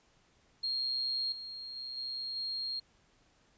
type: tone with level steps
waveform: sine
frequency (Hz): 4243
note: C8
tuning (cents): +23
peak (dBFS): -31 / -41 / -39 / -36 / -34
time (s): 0.63-2.8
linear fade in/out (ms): 10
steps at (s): 1.32 / 1.76 / 1.97 / 2.36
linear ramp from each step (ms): 2
effects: pink hiss -68 dBFS RMS until 3.57 s + resampled to 16000 Hz